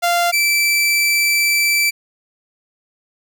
sawtooth tone pair in turn, 694 / 2328 Hz, F5 / D7, -11 / -16 cents, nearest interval octave + major sixth, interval 2095 cents, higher second, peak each -10 dBFS, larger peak neither, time 0.02-0.32 / 0.32-1.91 s, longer second, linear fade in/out 20 ms, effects none

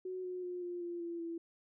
sine tone with pitch steps, 370 / 363.9 / 357.8 / 351.9 / 346 / 340.3 / 334.6 Hz, F#4 / F#4 / F4 / F4 / F4 / F4 / E4, 0 / -29 / +42 / +13 / -16 / -45 / +26 cents, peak -38 dBFS, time 0.05-1.38 s, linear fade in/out 5 ms, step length 190 ms, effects none

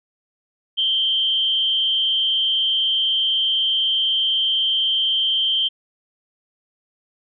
sine tone with amplitude modulation, 3136 Hz, G7, in tune, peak -14 dBFS, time 0.77-5.69 s, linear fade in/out 20 ms, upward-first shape sine, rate 220 Hz, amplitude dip 55%, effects none

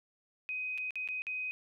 sine tone with dropouts, 2511 Hz, D#7, 15 cents sharp, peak -34 dBFS, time 0.49-1.51 s, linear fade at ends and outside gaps 0 ms, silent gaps 0.777-0.782 / 0.907-0.956 / 1.076-1.087 / 1.22-1.268 s, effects none

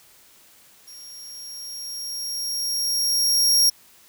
sawtooth tone with level ramp, 5588 Hz, F8, in tune, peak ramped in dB -38 to -11 dBFS, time 0.87-3.7 s, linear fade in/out 10 ms, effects white hiss -53 dBFS RMS until 4.08 s

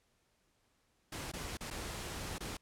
pink noise with dropouts, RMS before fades -42 dBFS, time 1.12-2.57 s, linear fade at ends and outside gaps 5 ms, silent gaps 1.317-1.335 / 1.572-1.607 / 1.703-1.709 / 2.383-2.405 s, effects pink hiss -75 dBFS RMS until 2.61 s + low-pass 11000 Hz 12 dB/octave

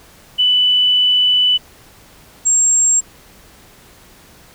sine tone pair in turn, 2985 / 7522 Hz, F#7 / A#8, +15 / +15 cents, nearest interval octave + major third, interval 1600 cents, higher second, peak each -10 dBFS, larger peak neither, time 0.38-1.58 / 2.45-3.01 s, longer first, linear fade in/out 20 ms, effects pink hiss -45 dBFS RMS until 4.54 s

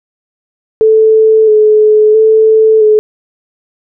sine tone with vibrato, 433.3 Hz, A4, 27 cents flat, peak -3 dBFS, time 0.81-2.99 s, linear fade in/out 0 ms, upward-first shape square, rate 0.75 Hz, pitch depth 22 cents each way, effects none

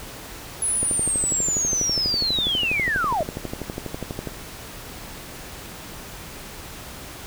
sine linear sweep, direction down, 10370 to 573 Hz, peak -20 dBFS, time 0.62-3.23 s, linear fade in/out 2 ms
click train, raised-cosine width 2 ms, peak -15 dBFS, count 43, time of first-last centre 0.83-4.273 s, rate 12.2 Hz
effects pink hiss -38 dBFS RMS until 7.26 s

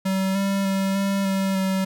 square tone with pitch steps, 191.1 / 196.4 / 193.7 / 196.7 / 193.3 / 190.7 Hz, G3 / G3 / G3 / G3 / G3 / G3, -44 / +4 / -20 / +6 / -24 / -47 cents, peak -21 dBFS, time 0.05-1.85 s, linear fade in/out 10 ms, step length 300 ms, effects none

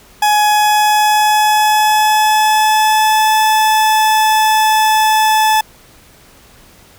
40% pulse tone with pitch glide, 841 to 867.6 Hz, G#5 to A5, +22 to -25 cents, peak -8 dBFS, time 0.22-5.61 s, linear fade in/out 5 ms, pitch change +53 cents, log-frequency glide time 0.39-3.32 s, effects pink hiss -44 dBFS RMS until 6.98 s

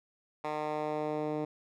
10% pulse tone with band-pass filter sweep, 152 Hz, D#3, 40 cents flat, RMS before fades -34 dBFS, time 0.44-1.45 s, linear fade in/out 5 ms, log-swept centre 1000 to 340 Hz, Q 0.96, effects none

